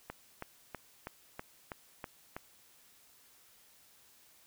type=click train; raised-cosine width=0.5 ms; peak=-25 dBFS; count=8; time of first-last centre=0.1-2.365 s; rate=3.09 Hz; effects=white hiss -63 dBFS RMS until 4.46 s